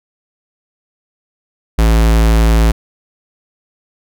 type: tone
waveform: square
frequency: 55.5 Hz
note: A1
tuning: 16 cents sharp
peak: -8 dBFS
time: 1.78-2.72 s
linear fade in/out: 10 ms
effects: none